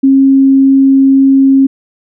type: tone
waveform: sine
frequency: 270.2 Hz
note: C#4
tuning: 44 cents flat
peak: -3 dBFS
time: 0.03-1.67 s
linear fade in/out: 10 ms
effects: none